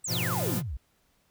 sine exponential sweep, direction down, 8420 to 52 Hz, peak -31 dBFS, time 0.04-0.77 s, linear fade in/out 5 ms
blue noise, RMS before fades -35 dBFS, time 0.07-0.62 s, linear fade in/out 50 ms
45% pulse chord, F diminished, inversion first, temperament equal, 103.83 / 123.47 / 174.61 Hz, Ab2 / Cb3 / F3, 0 / 0 / 0 cents, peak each -35 / -33 / -34 dBFS, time 0.07-0.63 s, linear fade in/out 50 ms
effects pink hiss -69 dBFS RMS until 1.3 s

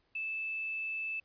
sine tone with quantisation, 2629 Hz, E7, 5 cents flat, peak -34 dBFS, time 0.15-1.2 s, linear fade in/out 5 ms, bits 10, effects pink hiss -74 dBFS RMS until 1.24 s + resampled to 11025 Hz

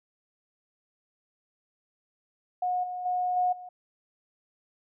sine tone with level steps, 725 Hz, F#5, 35 cents flat, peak -25 / -32 / -25 / -22 / -40 dBFS, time 2.62-3.69 s, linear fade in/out 5 ms, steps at 2.83 / 3.05 / 3.36 / 3.52 s, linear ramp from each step 10 ms, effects none

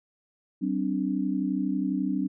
sine chord, G suspended fourth, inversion none, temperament equal with one note detuned, 191.41 / 261.6 / 293.7 Hz, G3 / C4 / D4, -41 / 0 / 0 cents, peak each -29 dBFS, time 0.61-2.28 s, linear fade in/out 20 ms, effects none

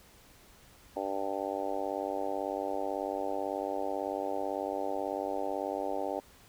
harmonic tone, 98.1 Hz, G2, 2 cents sharp, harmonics 3 / 4 / 5 / 6 / 7 / 8 / 9, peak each -40 / -40 / -39 / -37 / -41 / -38 / -43 dBFS, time 0.96-6.2 s, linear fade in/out 5 ms, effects pink hiss -58 dBFS RMS until 6.48 s

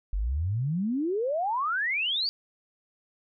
sine exponential sweep, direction up, 44.36 to 4731 Hz, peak -25 dBFS, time 0.13-2.29 s, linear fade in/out 0 ms, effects none

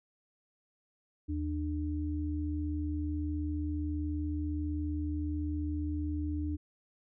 sine tone pair together, 79.34 / 299.1 Hz, D#2 / D4, +34 / +32 cents, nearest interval octave + major seventh, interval 2298 cents, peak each -33 / -35 dBFS, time 1.28-6.57 s, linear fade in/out 20 ms, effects none

